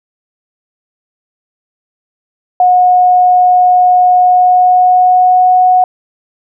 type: tone with pitch glide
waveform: sine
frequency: 726 to 734.4 Hz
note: F#5 to F#5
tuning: -33 to -13 cents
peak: -4 dBFS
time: 2.6-5.84 s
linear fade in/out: 2 ms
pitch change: +20 cents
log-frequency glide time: 4.18-5.6 s
effects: none